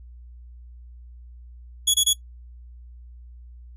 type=tone bursts; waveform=20% pulse; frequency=3365 Hz; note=G#7; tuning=22 cents sharp; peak=-10 dBFS; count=3; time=1.87-2.134 s; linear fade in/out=10 ms; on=72 ms; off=24 ms; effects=noise-tail reverb RT60 0.1 s tail -21 dB re dry + added 60 Hz sine -41 dBFS peak until 3.76 s